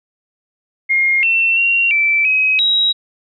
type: tone with pitch steps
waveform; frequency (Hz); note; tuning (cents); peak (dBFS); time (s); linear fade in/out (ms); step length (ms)
sine; 2134 / 2697 / 2751 / 2328 / 2538 / 3838; C7 / E7 / F7 / D7 / D#7 / A#7; +34 / +39 / -27 / -16 / +34 / +50; -11; 0.89-2.93; 20; 340
effects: none